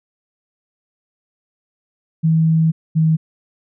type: tone pair in turn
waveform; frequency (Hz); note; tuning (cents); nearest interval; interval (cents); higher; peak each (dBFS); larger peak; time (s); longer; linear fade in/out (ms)
sine; 161.1 / 159.34; E3 / D#3; -39 / +42; unison; 19; first; -11; neither; 2.23-2.72 / 2.95-3.17; first; 20
effects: none